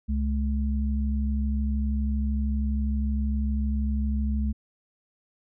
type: tone pair together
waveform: sine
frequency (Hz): 67.1 / 214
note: C2 / A3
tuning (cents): +44 / -48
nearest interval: octave + minor sixth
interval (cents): 2008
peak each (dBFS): -24 / -29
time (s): 0.08-4.53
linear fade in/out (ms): 20
effects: none